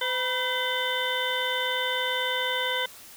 harmonic tone with a mistuned harmonic, 509 Hz, C5, 48 cents flat, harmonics 1 / 2 / 3 / 4 / 6 / 7, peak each -32 / -32 / -32 / -32 / -32 / -32 dBFS, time 0.01-2.86 s, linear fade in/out 5 ms, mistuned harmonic 2, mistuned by -75 cents, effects white hiss -47 dBFS RMS until 3.16 s

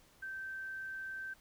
sine tone, 1555 Hz, G6, 14 cents flat, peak -40 dBFS, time 0.22-1.34 s, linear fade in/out 10 ms, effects pink hiss -65 dBFS RMS until 1.4 s

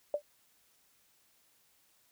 sine tone with exponential decay, 587.3 Hz, D5, in tune, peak -24 dBFS, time 0.14-0.22 s, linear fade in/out 2 ms, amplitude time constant 17 ms, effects white hiss -69 dBFS RMS until 2.11 s

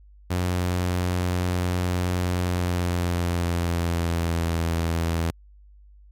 sawtooth tone with pitch glide, 89.7 to 83.21 Hz, F2 to E2, +47 to +17 cents, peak -18 dBFS, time 0.3-5.31 s, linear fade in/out 10 ms, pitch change -130 cents, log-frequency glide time 2.38-4.56 s, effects added 50 Hz sine -47 dBFS peak until 6.11 s + MP3 96 kbps

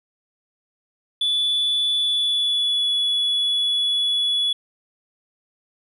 triangle tone with pitch glide, 3459 to 3402 Hz, A7 to G#7, -30 to +41 cents, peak -16 dBFS, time 1.21-4.53 s, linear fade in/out 5 ms, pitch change -29 cents, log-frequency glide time 1.96-2.93 s, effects tanh soft clip ceiling -13 dBFS + resampled to 32000 Hz

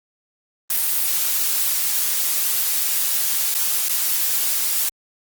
blue noise with dropouts, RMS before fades -20 dBFS, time 0.7-4.89 s, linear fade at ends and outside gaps 2 ms, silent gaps 3.542-3.549 / 3.885-3.894 s, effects Opus 32 kbps

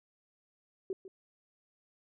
sine tone with echo, 381 Hz, G4, 49 cents flat, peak -32 dBFS, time 0.9-0.93 s, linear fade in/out 2 ms, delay 150 ms, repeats 1, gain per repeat -13 dB, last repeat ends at 1.08 s, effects none

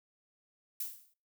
violet noise with exponential decay, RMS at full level -34 dBFS, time 0.8-1.14 s, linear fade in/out 5 ms, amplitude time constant 72 ms, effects noise-tail reverb RT60 0.4 s tail -24 dB re dry

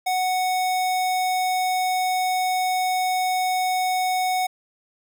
square tone, 740 Hz, F#5, in tune, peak -21 dBFS, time 0.06-4.47 s, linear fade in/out 10 ms, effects none

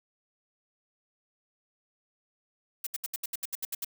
blue noise bursts, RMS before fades -33 dBFS, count 11, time 2.84-3.847 s, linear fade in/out 5 ms, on 27 ms, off 71 ms, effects none

